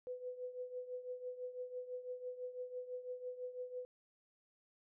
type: tone with tremolo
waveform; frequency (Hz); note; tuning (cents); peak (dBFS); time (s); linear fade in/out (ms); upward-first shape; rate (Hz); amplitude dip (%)
sine; 500; B4; +21; -39; 0.07-3.85; 0; triangle; 6; 80
effects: none